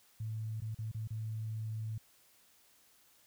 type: tone with dropouts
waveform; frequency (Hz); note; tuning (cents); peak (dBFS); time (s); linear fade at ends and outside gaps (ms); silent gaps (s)
sine; 110; A2; 0; -36; 0.2-1.98; 5; 0.604-0.619 / 0.747-0.787 / 0.916-0.946 / 1.075-1.105
effects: white hiss -66 dBFS RMS until 3.26 s